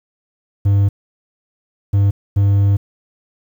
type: tone bursts at uneven times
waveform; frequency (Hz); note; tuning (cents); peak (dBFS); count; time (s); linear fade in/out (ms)
triangle; 99.9; G2; +33; -8; 3; 0.65-0.89 / 1.93-2.11 / 2.36-2.77; 10
effects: 8-bit